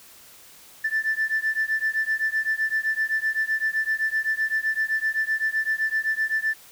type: beating tone pair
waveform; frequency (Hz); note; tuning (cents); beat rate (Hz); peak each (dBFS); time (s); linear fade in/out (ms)
sine; 1760 / 1767.8; A6 / A6; 0 / +8; 7.8; -24; 0.84-6.54; 10
effects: tanh soft clip ceiling -16 dBFS + white hiss -49 dBFS RMS until 6.71 s